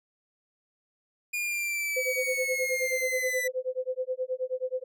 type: linear sweep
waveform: 45% pulse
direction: down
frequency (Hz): 2435 to 1975.5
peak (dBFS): -28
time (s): 1.33-3.48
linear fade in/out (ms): 10
type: tone with tremolo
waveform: sine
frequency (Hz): 512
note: C5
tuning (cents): -38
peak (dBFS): -25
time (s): 1.96-4.84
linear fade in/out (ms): 10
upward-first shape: sine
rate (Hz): 9.4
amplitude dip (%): 100
effects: none